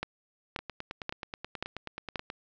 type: two click trains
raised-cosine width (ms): 0.3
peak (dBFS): -16 / -21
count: 5 / 17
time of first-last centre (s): 0.03-2.158 / 0.59-2.301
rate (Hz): 1.88 / 9.35
effects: resampled to 16000 Hz + 8-bit